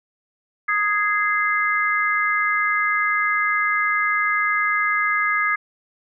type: chord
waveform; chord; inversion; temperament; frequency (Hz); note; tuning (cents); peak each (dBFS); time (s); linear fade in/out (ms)
sine; Ab major; second; equal with one note detuned; 1244.5 / 1661.2 / 2074; Eb6 / Ab6 / C7; 0 / 0 / -16; -22; 0.68-5.56; 10
effects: none